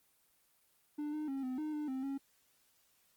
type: tone with pitch steps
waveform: triangle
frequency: 296.8 / 304.9 / 271.3 / 255.8 / 306.5 / 299.9 / 262.6 / 274.3 Hz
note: D4 / D#4 / C#4 / C4 / D#4 / D4 / C4 / C#4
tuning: +18 / -35 / -37 / -39 / -26 / +36 / +6 / -18 cents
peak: -34 dBFS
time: 0.98-2.18 s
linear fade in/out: 10 ms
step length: 150 ms
effects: white hiss -72 dBFS RMS until 3.16 s + Opus 24 kbps